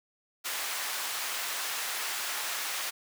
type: high-pass noise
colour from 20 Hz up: pink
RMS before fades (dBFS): -34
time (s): 0.44-2.91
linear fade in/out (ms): 20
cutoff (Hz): 1100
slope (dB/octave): 12
effects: none